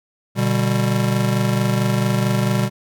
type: chord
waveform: square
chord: G major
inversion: first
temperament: just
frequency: 122.5 / 147 / 196 Hz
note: B2 / D3 / G3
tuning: -14 / +2 / 0 cents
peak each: -20 / -25 / -21 dBFS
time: 0.35-2.7 s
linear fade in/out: 50 ms
effects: none